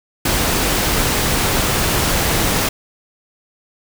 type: noise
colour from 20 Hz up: pink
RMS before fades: -17 dBFS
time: 0.25-2.69 s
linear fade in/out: 5 ms
effects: none